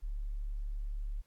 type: tone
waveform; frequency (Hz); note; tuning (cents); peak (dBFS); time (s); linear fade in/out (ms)
sine; 35.96; D1; -36; -34; 0.02-1.22; 20
effects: pink hiss -74 dBFS RMS until 1.26 s + AAC 64 kbps